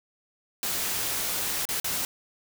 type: noise with dropouts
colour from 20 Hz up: white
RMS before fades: -29 dBFS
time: 0.63-2.05 s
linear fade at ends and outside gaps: 1 ms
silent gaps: 1.653-1.689 / 1.8-1.844 s
effects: none